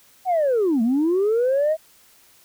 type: linear two-way sweep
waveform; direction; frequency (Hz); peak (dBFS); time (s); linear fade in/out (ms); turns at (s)
sine; down then up; 764 to 217.2 to 645; -15; 0.25-1.77; 50; 0.82
effects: tanh soft clip ceiling -14 dBFS + white hiss -54 dBFS RMS until 2.44 s